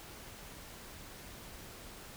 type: silence
effects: pink hiss -50 dBFS RMS until 2.16 s